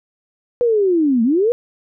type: linear two-way sweep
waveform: sine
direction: down then up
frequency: 493.9 to 218.5 to 493.9 Hz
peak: -12 dBFS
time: 0.61-1.52 s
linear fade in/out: 0 ms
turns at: 1.23 s
effects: none